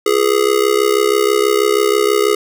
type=tone with amplitude modulation; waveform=square; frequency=415.3 Hz; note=G#4; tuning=in tune; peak=-8 dBFS; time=0.06-2.35 s; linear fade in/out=5 ms; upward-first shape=sine; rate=66.2 Hz; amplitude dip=90%; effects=none